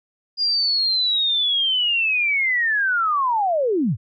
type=linear sweep; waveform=sine; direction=down; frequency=4872 to 82.7 Hz; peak=-17 dBFS; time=0.37-3.97 s; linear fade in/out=50 ms; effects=none